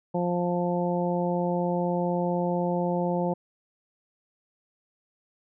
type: harmonic tone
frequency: 175.9 Hz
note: F3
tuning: 13 cents sharp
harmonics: 1 / 2 / 3 / 4 / 5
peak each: -27 / -31 / -29 / -34 / -33 dBFS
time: 0.14-3.34 s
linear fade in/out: 10 ms
effects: none